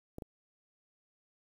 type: clicks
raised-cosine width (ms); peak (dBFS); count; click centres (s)
2; -28; 2; 0.184 / 0.222
effects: 9-bit